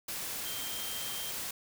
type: tone in noise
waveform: sine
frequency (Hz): 3164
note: G7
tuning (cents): +15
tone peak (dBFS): -42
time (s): 0.45-1.31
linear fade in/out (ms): 5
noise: white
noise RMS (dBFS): -38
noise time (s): 0.08-1.51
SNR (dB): -7
effects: none